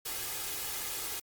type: noise with comb filter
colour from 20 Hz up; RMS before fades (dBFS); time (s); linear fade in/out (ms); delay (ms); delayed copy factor
white; -37; 0.05-1.2; 10; 2.4; +0.55
effects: Opus 48 kbps